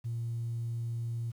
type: tone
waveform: sine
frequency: 116.54 Hz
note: A#2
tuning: in tune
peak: -31 dBFS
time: 0.04-1.32 s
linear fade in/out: 20 ms
effects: tanh soft clip ceiling -28 dBFS + 10-bit